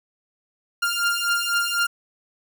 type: beating tone pair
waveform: sawtooth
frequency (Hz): 1396.9 / 1400.9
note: F6 / F6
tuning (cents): 0 / +5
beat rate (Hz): 4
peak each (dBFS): -20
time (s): 0.82-1.87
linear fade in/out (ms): 10
effects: none